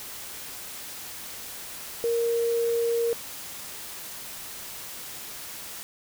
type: tone in noise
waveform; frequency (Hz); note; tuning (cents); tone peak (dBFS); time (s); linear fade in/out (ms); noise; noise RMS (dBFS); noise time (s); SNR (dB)
sine; 466.2; A#4; 0; -22; 2.04-3.13; 0; white; -39; 0-5.83; +14
effects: none